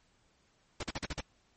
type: noise bursts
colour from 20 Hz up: pink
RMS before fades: -36 dBFS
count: 6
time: 0.8-1.207 s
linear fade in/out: 5 ms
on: 32 ms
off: 43 ms
effects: pink hiss -70 dBFS RMS until 1.56 s + MP3 32 kbps